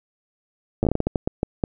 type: slowing click train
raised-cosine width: 2 ms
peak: -7 dBFS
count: 13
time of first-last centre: 0.83-1.638 s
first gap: 9 ms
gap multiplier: 1.33
effects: none